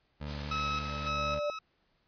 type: tone with vibrato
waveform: 20% pulse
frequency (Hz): 73.2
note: D2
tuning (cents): -5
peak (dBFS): -32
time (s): 0.2-1.4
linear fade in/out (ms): 20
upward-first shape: sine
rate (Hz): 3.8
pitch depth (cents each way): 18
type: noise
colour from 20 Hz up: white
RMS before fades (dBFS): -42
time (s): 0.25-1.12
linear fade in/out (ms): 50
type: tone with exponential growth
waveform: sine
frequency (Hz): 589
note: D5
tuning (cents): +5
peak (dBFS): -28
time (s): 0.35-1.5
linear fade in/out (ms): 1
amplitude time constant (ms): 250
type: tone with tremolo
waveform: sawtooth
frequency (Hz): 1290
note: E6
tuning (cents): -38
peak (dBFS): -27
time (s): 0.51-1.59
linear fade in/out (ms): 5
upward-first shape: square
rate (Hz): 1.8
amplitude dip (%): 55
effects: pink hiss -73 dBFS RMS until 2.07 s + resampled to 11025 Hz